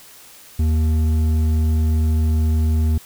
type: tone with hard clipping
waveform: sine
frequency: 78.6 Hz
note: D#2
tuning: 18 cents sharp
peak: -16 dBFS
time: 0.59-2.98 s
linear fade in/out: 5 ms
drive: 7 dB
effects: white hiss -44 dBFS RMS until 3.05 s